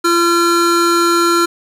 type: tone pair together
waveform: square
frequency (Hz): 342.4 / 1367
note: F4 / F6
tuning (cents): -34 / -37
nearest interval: 2 octaves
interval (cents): 2397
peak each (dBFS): -14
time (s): 0.04-1.46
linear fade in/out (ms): 10
effects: low-pass 12000 Hz 12 dB/octave + 7-bit